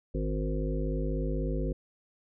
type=harmonic tone with a mistuned harmonic; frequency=51.91 Hz; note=G#1; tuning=in tune; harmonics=1 / 3 / 5 / 7 / 9 / 10; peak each=-30 / -35 / -37 / -38 / -40 / -40 dBFS; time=0.14-1.73 s; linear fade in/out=10 ms; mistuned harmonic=9; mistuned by=-16 cents; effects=none